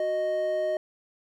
triangle tone pair together, 368.7 / 620 Hz, F#4 / D#5, -6 / -6 cents, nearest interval major sixth, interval 900 cents, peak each -32 / -23 dBFS, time 0-0.77 s, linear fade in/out 2 ms, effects none

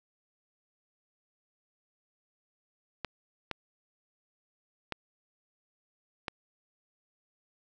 clicks, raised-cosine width 0.3 ms, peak -17 dBFS, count 4, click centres 3.047 / 3.513 / 4.923 / 6.282 s, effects resampled to 16000 Hz + 8-bit

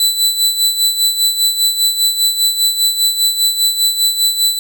sawtooth tone with tremolo, 3990 Hz, B7, 17 cents sharp, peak -6 dBFS, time 0-4.59 s, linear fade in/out 2 ms, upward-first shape sine, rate 5 Hz, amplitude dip 65%, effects none

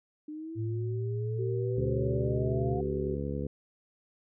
sine exponential sweep, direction up, 300.1 to 717 Hz, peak -37 dBFS, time 0.28-2.81 s, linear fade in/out 5 ms
sine tone with pitch glide, 110 to 122.05 Hz, A2 to B2, 0 to -20 cents, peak -30 dBFS, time 0.55-2.79 s, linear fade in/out 50 ms, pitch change +180 cents, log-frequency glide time 0.71-2.24 s
sine tone, 383 Hz, G4, 40 cents flat, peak -32 dBFS, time 1.38-3.16 s, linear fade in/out 20 ms
harmonic tone, 70.8 Hz, C#2, 37 cents sharp, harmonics 1 / 2 / 3 / 4 / 5 / 6 / 7, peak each -37 / -36 / -38 / -40 / -45 / -40 / -40 dBFS, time 1.77-3.47 s, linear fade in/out 5 ms
effects none

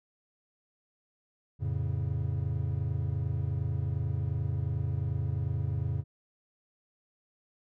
triangle chord, F augmented, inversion none, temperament equal, 87.31 / 110 / 138.59 Hz, F2 / A2 / C#3, 0 / 0 / 0 cents, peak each -31 dBFS, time 1.59-6.04 s, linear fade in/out 50 ms, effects none

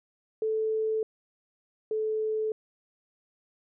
sine tone pair in turn, 438.2 / 434.7 Hz, A4 / A4, -7 / -21 cents, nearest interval unison, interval 14 cents, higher first, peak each -25 / -26 dBFS, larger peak first, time 0.42-1.03 / 1.91-2.52 s, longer neither, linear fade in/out 2 ms, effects none

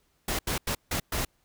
pink noise bursts at uneven times, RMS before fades -29 dBFS, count 5, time 0.28-0.39 / 0.47-0.58 / 0.67-0.75 / 0.91-1 / 1.12-1.25 s, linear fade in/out 5 ms, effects pink hiss -70 dBFS RMS until 1.44 s

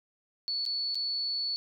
sine tone with dropouts, 4435 Hz, C#8, in tune, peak -29 dBFS, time 0.48-1.56 s, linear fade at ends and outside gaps 0 ms, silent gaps 0.653-0.662 / 0.946-0.954 s, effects none

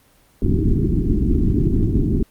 pink low-pass noise, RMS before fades -17 dBFS, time 0.42-2.23 s, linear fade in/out 2 ms, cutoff 390 Hz, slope 96 dB/octave, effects pink hiss -55 dBFS RMS until 2.3 s + Opus 24 kbps

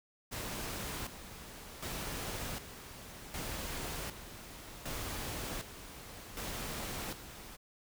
pink noise with tremolo, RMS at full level -40 dBFS, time 0.31-7.57 s, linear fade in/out 20 ms, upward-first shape square, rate 0.66 Hz, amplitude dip 65%, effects none

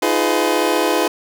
25% pulse chord, F half-diminished seventh, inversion third, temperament just, 314.3 / 349.2 / 419.1 / 502.9 Hz, Eb4 / F4 / Ab4 / Cb5, +18 / 0 / +16 / +31 cents, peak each -17 dBFS, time 0.02-1.08 s, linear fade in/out 5 ms, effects none

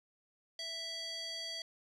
square tone with band-pass filter, 659.3 Hz, E5, in tune, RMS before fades -42 dBFS, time 0.59-1.62 s, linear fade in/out 2 ms, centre 4200 Hz, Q 4.7, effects resampled to 32000 Hz

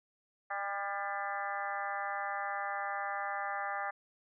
harmonic tone with a mistuned harmonic, 200.1 Hz, G3, 36 cents sharp, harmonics 3 / 4 / 5 / 6 / 7 / 8 / 9 / 10, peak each -45 / -38 / -50 / -40 / -45 / -45 / -43 / -46 dBFS, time 0.5-3.91 s, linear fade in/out 10 ms, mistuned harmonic 9, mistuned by -37 cents, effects none

